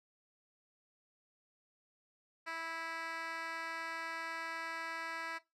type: tone with band-pass filter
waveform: 10% pulse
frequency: 328.1 Hz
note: E4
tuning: 8 cents flat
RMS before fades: -42 dBFS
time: 2.46-5.39 s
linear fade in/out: 20 ms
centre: 2000 Hz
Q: 0.96
effects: noise-tail reverb RT60 0.2 s tail -17 dB re dry